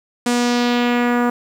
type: tone with low-pass filter sweep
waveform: sawtooth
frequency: 242 Hz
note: B3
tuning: 35 cents flat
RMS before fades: -17 dBFS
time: 0.26-1.3 s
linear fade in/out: 5 ms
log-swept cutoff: 9100 to 1300 Hz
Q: 1.6
effects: 7-bit